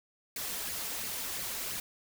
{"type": "noise with flanger", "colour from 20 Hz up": "white", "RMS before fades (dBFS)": -37, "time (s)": [0.36, 1.8], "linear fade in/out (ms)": 2, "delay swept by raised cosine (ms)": [0.43, 4.53], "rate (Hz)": 2.9, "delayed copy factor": 0.55, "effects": []}